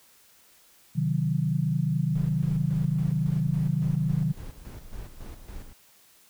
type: chord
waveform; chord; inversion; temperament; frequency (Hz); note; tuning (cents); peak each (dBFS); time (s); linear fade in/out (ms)
sine; C diminished; none; equal; 130.81 / 155.56 / 185; C3 / Eb3 / Gb3; 0 / 0 / 0; -28 / -25 / -30; 0.95-4.33; 20
type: noise with tremolo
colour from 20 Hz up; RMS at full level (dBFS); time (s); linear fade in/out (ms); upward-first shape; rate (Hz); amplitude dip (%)
brown; -39; 2.15-5.73; 5; square; 3.6; 60
type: click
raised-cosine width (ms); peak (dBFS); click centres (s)
5; -27; 3.468
effects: white hiss -58 dBFS RMS until 6.29 s